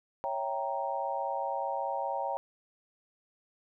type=chord; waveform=sine; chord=C# diminished seventh; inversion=none; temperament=equal; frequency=554.4 / 659.3 / 784 / 932.3 Hz; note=C#5 / E5 / G5 / Bb5; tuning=0 / 0 / 0 / 0 cents; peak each=-36 / -39 / -35 / -35 dBFS; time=0.24-2.37 s; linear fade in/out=0 ms; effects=none